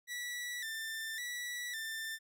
sawtooth tone with vibrato, 1864.7 Hz, A#6, in tune, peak -35 dBFS, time 0.07-2.19 s, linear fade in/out 50 ms, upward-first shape square, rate 0.9 Hz, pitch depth 76 cents each way, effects none

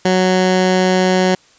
15% pulse tone, 185 Hz, F#3, in tune, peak -5 dBFS, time 0.05-1.35 s, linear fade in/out 5 ms, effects white hiss -50 dBFS RMS until 1.58 s + resampled to 16000 Hz

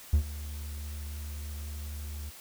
triangle tone with ADSR envelope, 74 Hz, D2, 14 cents sharp, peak -15 dBFS, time 0.13-2.31 s, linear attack 7 ms, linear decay 89 ms, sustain -19 dB, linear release 26 ms, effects tanh soft clip ceiling -11 dBFS + white hiss -49 dBFS RMS until 2.4 s

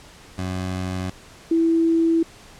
20% pulse / sine tone pair in turn, 92.5 / 329.6 Hz, F#2 / E4, 0 / 0 cents, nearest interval octave + minor seventh, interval 2200 cents, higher second, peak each -20 / -15 dBFS, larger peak second, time 0.38-1.1 / 1.51-2.23 s, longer neither, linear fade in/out 5 ms, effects pink hiss -46 dBFS RMS until 2.59 s + low-pass 9000 Hz 12 dB/octave

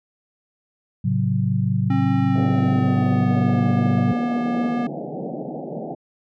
sine chord, F# minor, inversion first, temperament equal with one note detuned, 110 / 135.19 / 185 Hz, A2 / C#3 / F#3, 0 / -43 / 0 cents, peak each -22 dBFS, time 1.04-4.13 s, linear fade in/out 10 ms
square tone with pitch glide, 267.7 to 239.9 Hz, C4 to A#3, +40 to +50 cents, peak -21 dBFS, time 1.9-4.87 s, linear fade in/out 5 ms, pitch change -190 cents, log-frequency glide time 2.23-3.63 s
pink band-pass noise, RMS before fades -30 dBFS, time 2.35-5.95 s, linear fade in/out 5 ms, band 140 to 790 Hz, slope 96 dB/octave
effects low-pass 2000 Hz 12 dB/octave

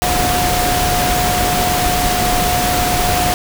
sine tone in noise, 720 Hz, F#5, 47 cents flat, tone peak -17 dBFS, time 0.02-3.34 s, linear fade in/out 0 ms, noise pink, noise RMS -17 dBFS, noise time 0.02-3.34 s, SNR -3 dB, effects none

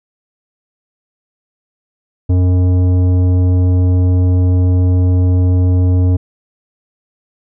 triangle tone with tanh clipping, 90.7 Hz, F#2, 34 cents flat, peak -10 dBFS, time 2.29-6.17 s, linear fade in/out 10 ms, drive 16 dB, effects none

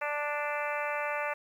harmonic tone, 294 Hz, D4, 2 cents sharp, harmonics 2 / 3 / 4 / 5 / 6 / 7 / 8 / 9, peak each -35 / -37 / -38 / -39 / -40 / -40 / -41 / -42 dBFS, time 0.01-1.34 s, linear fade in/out 10 ms, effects 10-bit

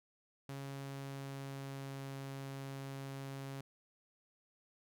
sawtooth tone with pitch glide, 137.9 to 136.55 Hz, C#3 to C#3, -9 to -26 cents, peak -39 dBFS, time 0.49-3.61 s, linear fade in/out 2 ms, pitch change -17 cents, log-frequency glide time 0.6-2.1 s, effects none

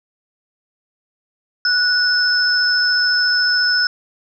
sine tone pair together, 1472 / 5243 Hz, F#6 / E8, -9 / -10 cents, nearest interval octave + minor seventh, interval 2199 cents, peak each -16 dBFS, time 1.65-3.87 s, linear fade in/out 2 ms, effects none

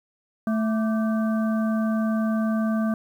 harmonic tone with a mistuned harmonic, 220 Hz, A3, in tune, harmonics 1 / 3 / 5 / 7, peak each -21 / -31 / -35 / -38 dBFS, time 0.47-2.94 s, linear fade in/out 2 ms, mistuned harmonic 5, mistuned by +110 cents, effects 9-bit

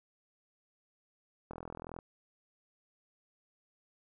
click train, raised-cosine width 1 ms, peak -29 dBFS, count 21, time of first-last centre 1.51-1.988 s, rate 41.8 Hz, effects none

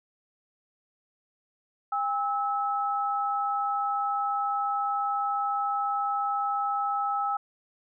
sine tone pair together, 805.8 / 1300 Hz, G5 / E6, +48 / -24 cents, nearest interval minor sixth, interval 828 cents, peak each -28 / -28 dBFS, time 1.92-7.37 s, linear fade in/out 5 ms, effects none

